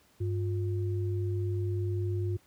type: tone pair together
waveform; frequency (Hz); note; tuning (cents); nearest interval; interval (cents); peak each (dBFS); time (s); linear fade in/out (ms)
sine; 99.59 / 354.9; G2 / F4; +28 / +28; octave + minor seventh; 2200; -28 / -36; 0.2-2.37; 10
effects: pink hiss -64 dBFS RMS until 2.46 s + high-pass 60 Hz 12 dB/octave